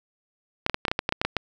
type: clicks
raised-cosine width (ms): 0.3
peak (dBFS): -7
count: 12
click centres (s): 0.664 / 0.697 / 0.744 / 0.852 / 0.882 / 0.915 / 0.991 / 1.091 / 1.124 / 1.215 / 1.25 / 1.367
effects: none